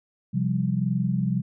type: chord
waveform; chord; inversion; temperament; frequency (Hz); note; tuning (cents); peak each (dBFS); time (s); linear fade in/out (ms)
sine; C suspended fourth; none; equal with one note detuned; 130.81 / 173.91 / 196; C3 / F3 / G3; 0 / -7 / 0; -26; 0.33-1.42; 20
effects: none